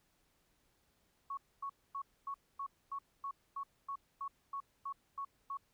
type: tone bursts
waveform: sine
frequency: 1108.7 Hz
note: C#6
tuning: in tune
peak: -38 dBFS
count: 14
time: 1.3-5.572 s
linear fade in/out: 5 ms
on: 73 ms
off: 250 ms
effects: pink hiss -75 dBFS RMS until 5.73 s